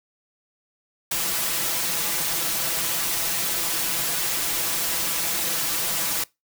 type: noise with comb filter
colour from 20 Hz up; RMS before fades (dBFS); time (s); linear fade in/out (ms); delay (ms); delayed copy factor
white; -25; 1.11-6.24; 5; 6; +0.85
effects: noise-tail reverb RT60 0.2 s tail -22 dB re dry